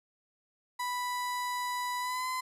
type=tone with pitch glide; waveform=35% pulse; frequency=987.8 to 1022.6 Hz; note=B5 to C6; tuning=0 to -40 cents; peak=-30 dBFS; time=0.79-2.41 s; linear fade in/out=10 ms; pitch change=+60 cents; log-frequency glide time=1.99-2.28 s; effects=resampled to 32000 Hz